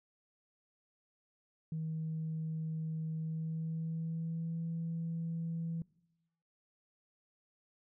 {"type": "tone with pitch glide", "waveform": "sine", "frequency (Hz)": [159.2, 165.39], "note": ["D#3", "E3"], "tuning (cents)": [40, 6], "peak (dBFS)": -34, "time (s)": [1.72, 5.82], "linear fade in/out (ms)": 2, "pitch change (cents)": 66, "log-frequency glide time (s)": [3.15, 4.61], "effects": ["noise-tail reverb RT60 0.9 s tail -23 dB re dry", "tanh soft clip ceiling -31 dBFS"]}